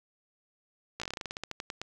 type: slowing click train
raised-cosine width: 0.2 ms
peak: -19 dBFS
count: 17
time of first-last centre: 1-1.816 s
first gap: 16 ms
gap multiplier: 1.14
effects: none